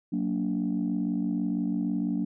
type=chord; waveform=sine; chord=Gb augmented; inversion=none; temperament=just; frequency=185 / 231.2 / 289.1 Hz; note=Gb3 / Bb3 / D4; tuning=0 / -14 / -27 cents; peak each=-29 dBFS; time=0.12-2.25 s; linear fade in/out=10 ms; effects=tanh soft clip ceiling -19 dBFS